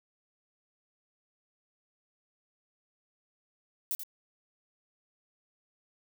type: noise with echo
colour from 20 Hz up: violet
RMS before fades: -32 dBFS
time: 3.91-3.95 s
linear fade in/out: 0 ms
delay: 84 ms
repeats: 1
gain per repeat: -8 dB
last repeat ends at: 4.034 s
effects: none